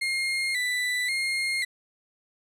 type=tone with vibrato; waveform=35% pulse; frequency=2057 Hz; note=C7; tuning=30 cents flat; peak=-23 dBFS; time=0.01-1.65 s; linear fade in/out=10 ms; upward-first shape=square; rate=0.93 Hz; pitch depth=63 cents each way; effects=low-pass 11000 Hz 12 dB/octave